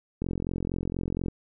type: click train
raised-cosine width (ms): 3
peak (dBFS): -17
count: 48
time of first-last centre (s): 0.22-1.283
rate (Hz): 44.2
effects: none